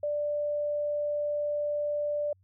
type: tone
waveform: sine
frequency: 589 Hz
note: D5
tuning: 5 cents sharp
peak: -27 dBFS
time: 0.03-2.33 s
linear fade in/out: 5 ms
effects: added 94 Hz sine -61 dBFS peak until 2.43 s